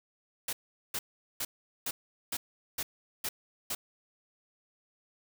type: noise bursts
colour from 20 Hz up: white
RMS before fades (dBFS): -34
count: 8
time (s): 0.48-3.75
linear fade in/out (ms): 5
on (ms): 50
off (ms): 410
effects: none